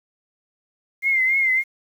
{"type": "tone with vibrato", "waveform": "sine", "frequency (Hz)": 2104, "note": "C7", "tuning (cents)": 9, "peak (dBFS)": -16, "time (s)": [1.02, 1.64], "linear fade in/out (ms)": 50, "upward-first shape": "triangle", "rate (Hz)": 3.5, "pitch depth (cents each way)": 71, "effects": ["8-bit"]}